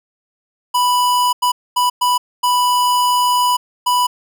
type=tone bursts at uneven times; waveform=square; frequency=987.8 Hz; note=B5; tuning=in tune; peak=-13 dBFS; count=6; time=0.74-1.33 / 1.42-1.52 / 1.76-1.9 / 2.01-2.18 / 2.43-3.57 / 3.86-4.07 s; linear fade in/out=10 ms; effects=none